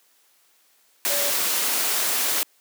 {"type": "tone in noise", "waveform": "sine", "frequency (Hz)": 574, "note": "D5", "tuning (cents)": -40, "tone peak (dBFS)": -28, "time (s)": [1.1, 1.3], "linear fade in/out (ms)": 0, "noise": "white", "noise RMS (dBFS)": -23, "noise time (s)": [1.05, 2.43], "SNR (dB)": -8, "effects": ["white hiss -61 dBFS RMS until 2.6 s", "high-pass 300 Hz 12 dB/octave"]}